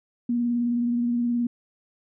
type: tone with vibrato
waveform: sine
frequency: 239.2 Hz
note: A#3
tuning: 45 cents sharp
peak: -21 dBFS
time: 0.29-1.47 s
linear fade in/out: 5 ms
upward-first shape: sine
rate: 19 Hz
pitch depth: 25 cents each way
effects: none